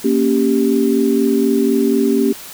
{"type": "chord", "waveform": "sine", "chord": "G diminished", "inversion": "first", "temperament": "equal", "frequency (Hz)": [233.1, 277.2, 392], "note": ["Bb3", "Db4", "G4"], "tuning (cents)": [0, 0, 0], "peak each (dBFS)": -16, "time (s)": [0.04, 2.33], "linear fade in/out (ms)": 10, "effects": ["white hiss -34 dBFS RMS until 2.53 s"]}